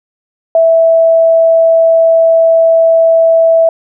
sine tone, 657 Hz, E5, 6 cents flat, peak -4 dBFS, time 0.55-3.69 s, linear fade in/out 2 ms, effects none

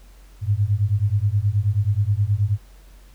sine beating tone pair, 98 / 107.4 Hz, G2 / A2, 0 / -41 cents, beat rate 9.4 Hz, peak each -20 dBFS, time 0.41-2.58 s, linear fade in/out 50 ms, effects added 46 Hz sine -44 dBFS peak until 3.14 s + pink hiss -55 dBFS RMS until 3.14 s

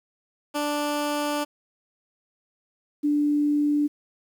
15% pulse / sine tone pair in turn, 293.7 / 293.7 Hz, D4 / D4, 0 / 0 cents, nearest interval unison, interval 0 cents, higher neither, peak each -18 / -19 dBFS, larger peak first, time 0.54-1.45 / 3.03-3.88 s, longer first, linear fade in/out 20 ms, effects 9-bit

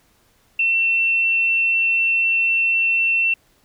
sine tone, 2698 Hz, E7, 40 cents sharp, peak -15 dBFS, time 0.59-3.34 s, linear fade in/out 5 ms, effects pink hiss -59 dBFS RMS until 3.64 s

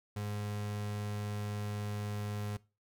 35% pulse tone, 103.83 Hz, G#2, in tune, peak -34 dBFS, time 0.16-2.57 s, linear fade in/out 5 ms, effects noise-tail reverb RT60 0.3 s tail -21 dB re dry

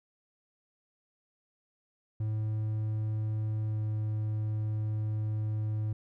triangle tone with pitch glide, 108.2 to 107.58 Hz, A2 to A2, -29 to -39 cents, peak -27 dBFS, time 2.2-5.93 s, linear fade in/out 5 ms, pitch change -10 cents, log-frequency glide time 3.66-3.79 s, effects none

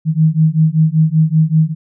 sine beating tone pair, 155.56 / 160.76 Hz, D#3 / E3, 0 / -43 cents, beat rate 5.2 Hz, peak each -12 dBFS, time 0.05-1.75 s, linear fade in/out 50 ms, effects none

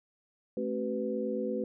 sine tone cluster, 219 / 267.7 / 379.4 / 497.6 Hz, A3 / C4 / F#4 / B4, -8 / +40 / +43 / +13 cents, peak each -35 / -38 / -36 / -34 dBFS, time 0.57-1.64 s, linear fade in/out 2 ms, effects none

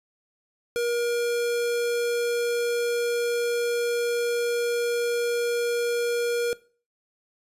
square tone, 475.3 Hz, A#4, 34 cents sharp, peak -24 dBFS, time 0.76-6.53 s, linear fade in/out 0 ms, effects noise-tail reverb RT60 0.4 s tail -20 dB re dry + resampled to 32000 Hz

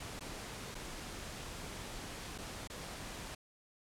pink noise with dropouts, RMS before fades -45 dBFS, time 0-3.35 s, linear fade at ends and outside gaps 5 ms, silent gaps 0.195-0.207 / 0.746-0.751 / 2.38-2.384 / 2.675-2.699 s, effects low-pass 10000 Hz 12 dB/octave

